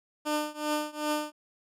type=tone with tremolo; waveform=15% pulse; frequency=300.9 Hz; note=D4; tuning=42 cents sharp; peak=-19 dBFS; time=0.25-1.32 s; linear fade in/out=20 ms; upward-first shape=triangle; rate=2.6 Hz; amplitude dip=95%; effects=resampled to 32000 Hz